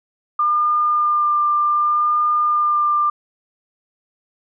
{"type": "tone with vibrato", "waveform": "sine", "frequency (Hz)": 1200, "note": "D6", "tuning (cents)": 37, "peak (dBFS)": -14, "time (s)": [0.39, 3.1], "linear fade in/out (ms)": 5, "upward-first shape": "sine", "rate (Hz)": 0.66, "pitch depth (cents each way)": 13, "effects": []}